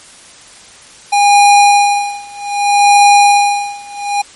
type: tone with tremolo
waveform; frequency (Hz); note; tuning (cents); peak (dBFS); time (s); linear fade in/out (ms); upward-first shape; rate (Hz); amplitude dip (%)
square; 814; G#5; -35; -4; 1.12-4.22; 10; sine; 0.64; 95
effects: white hiss -38 dBFS RMS until 4.35 s + MP3 48 kbps